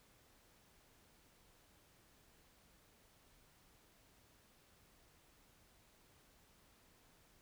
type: silence
effects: pink hiss -69 dBFS RMS until 7.41 s